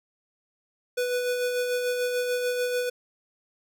square tone with tremolo, 493.9 Hz, B4, in tune, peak -24 dBFS, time 0.97-2.9 s, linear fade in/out 10 ms, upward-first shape sine, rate 6.8 Hz, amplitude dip 35%, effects none

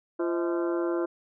harmonic tone with a mistuned harmonic, 171.7 Hz, F3, 29 cents flat, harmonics 2 / 3 / 4 / 5 / 6 / 7 / 8 / 9, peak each -26 / -34 / -36 / -45 / -40 / -46 / -41 / -48 dBFS, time 0.19-1.06 s, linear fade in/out 10 ms, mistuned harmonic 4, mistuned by -120 cents, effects none

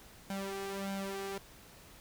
sawtooth tone with flanger, 195.9 Hz, G3, 1 cent flat, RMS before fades -39 dBFS, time 0.3-1.38 s, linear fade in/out 2 ms, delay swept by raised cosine 1.3 to 2.7 ms, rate 1.6 Hz, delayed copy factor +0.75, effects pink hiss -56 dBFS RMS until 2 s

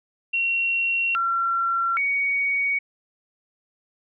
sine tone with pitch steps, 2736 / 1363 / 2242 Hz, F7 / F6 / C#7, -36 / -43 / +19 cents, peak -20 dBFS, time 0.33-2.79 s, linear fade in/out 10 ms, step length 820 ms, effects none

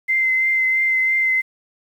sine tone with vibrato, 2072 Hz, C7, 17 cents flat, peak -15 dBFS, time 0.08-1.42 s, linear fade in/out 20 ms, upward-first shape triangle, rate 3 Hz, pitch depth 19 cents each way, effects 8-bit

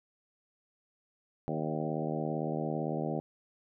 harmonic tone with a mistuned harmonic, 77.78 Hz, D#2, in tune, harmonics 2 / 3 / 4 / 5 / 6 / 7 / 8 / 9 / 10, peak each -36 / -38 / -39 / -40 / -41 / -41 / -42 / -43 / -43 dBFS, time 1.48-3.2 s, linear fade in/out 0 ms, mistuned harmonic 8, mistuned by -18 cents, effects none

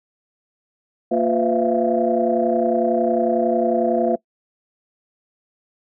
sine tone cluster, 232.2 / 351.6 / 504 / 655 / 686 Hz, A#3 / F4 / B4 / E5 / F5, -7 / +12 / +35 / -11 / -31 cents, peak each -22 dBFS, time 1.11-4.16 s, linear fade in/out 10 ms, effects noise-tail reverb RT60 0.1 s tail -22 dB re dry + tanh soft clip ceiling -5 dBFS

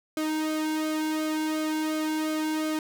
sawtooth tone with flanger, 311.1 Hz, D#4, in tune, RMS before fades -28 dBFS, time 0.17-2.79 s, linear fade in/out 2 ms, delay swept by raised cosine 1.1 to 1.65 ms, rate 2.8 Hz, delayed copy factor -0.7, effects none

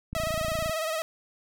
click train, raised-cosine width 5 ms, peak -23 dBFS, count 17, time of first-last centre 0.13-0.695 s, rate 28.3 Hz
sawtooth tone with vibrato, 640 Hz, D#5, 49 cents sharp, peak -24 dBFS, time 0.15-1.02 s, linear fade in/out 0 ms, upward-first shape sine, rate 18 Hz, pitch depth 55 cents each way
effects none

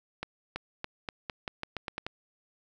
accelerating click train, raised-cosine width 0.3 ms, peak -18 dBFS, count 11, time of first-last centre 0.23-2.066 s, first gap 330 ms, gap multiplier 0.86, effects none

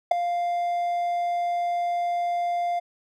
triangle tone with ADSR envelope, 698.5 Hz, F5, in tune, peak -8 dBFS, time 0.11-2.8 s, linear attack 7 ms, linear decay 4 ms, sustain -13 dB, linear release 16 ms, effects tanh soft clip ceiling -4 dBFS

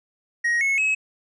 triangle tone with pitch steps, 1884 / 2189 / 2567 Hz, A#6 / C#7 / E7, +18 / -22 / -47 cents, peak -17 dBFS, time 0.44-0.95 s, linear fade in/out 10 ms, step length 170 ms, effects resampled to 24000 Hz

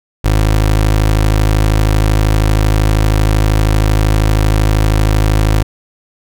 25% pulse tone, 52.8 Hz, G#1, 29 cents sharp, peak -5 dBFS, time 0.24-5.63 s, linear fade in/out 10 ms, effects none

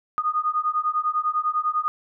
sine beating tone pair, 1228 / 1238 Hz, D#6 / D#6, -23 / -9 cents, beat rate 10 Hz, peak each -24 dBFS, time 0.18-1.88 s, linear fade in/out 0 ms, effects none

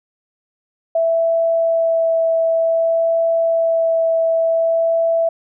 sine tone with vibrato, 659.3 Hz, E5, in tune, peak -13 dBFS, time 0.95-5.29 s, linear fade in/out 5 ms, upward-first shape sine, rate 0.54 Hz, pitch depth 8 cents each way, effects none

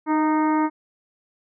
harmonic tone with a mistuned harmonic, 308.5 Hz, D#4, 15 cents flat, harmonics 1 / 2 / 3 / 4 / 5 / 6 / 7, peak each -19 / -32 / -23 / -30 / -37 / -38 / -38 dBFS, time 0.06-0.7 s, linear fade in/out 50 ms, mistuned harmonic 2, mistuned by +32 cents, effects none

